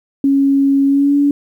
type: tone with pitch glide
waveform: sine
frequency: 276 to 285.4 Hz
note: C#4 to D4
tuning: -7 to -49 cents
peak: -9 dBFS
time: 0.24-1.31 s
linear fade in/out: 2 ms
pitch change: +58 cents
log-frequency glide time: 0.86-1.16 s
effects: 8-bit